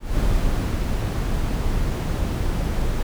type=noise with ADSR envelope; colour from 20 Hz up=brown; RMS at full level=-20 dBFS; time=0-3.03 s; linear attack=190 ms; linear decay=630 ms; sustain=-2 dB; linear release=7 ms; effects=none